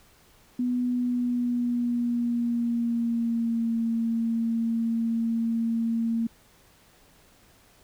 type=tone with pitch glide; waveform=sine; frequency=246.9 to 229 Hz; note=B3 to A#3; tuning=0 to -31 cents; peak=-23 dBFS; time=0.59-6.27 s; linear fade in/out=5 ms; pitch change=-131 cents; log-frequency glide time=0.87-3.76 s; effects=pink hiss -58 dBFS RMS until 7.83 s